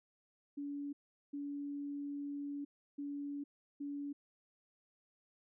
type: tone bursts at uneven times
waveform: sine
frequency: 285.6 Hz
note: D4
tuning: 48 cents flat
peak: -39 dBFS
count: 4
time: 0.57-0.93 / 1.33-2.65 / 2.98-3.44 / 3.8-4.13 s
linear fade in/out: 10 ms
effects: none